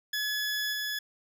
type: tone with level steps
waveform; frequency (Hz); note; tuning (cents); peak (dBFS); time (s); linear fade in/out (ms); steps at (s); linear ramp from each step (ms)
20% pulse; 1702; G#6; +42; -24 / -26; 0.13-0.99; 5; 0.72; 20
effects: none